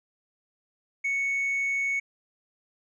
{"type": "tone with tanh clipping", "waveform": "triangle", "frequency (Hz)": 2217, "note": "C#7", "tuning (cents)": 0, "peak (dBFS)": -25, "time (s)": [1.04, 2], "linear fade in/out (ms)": 10, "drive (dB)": 6, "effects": []}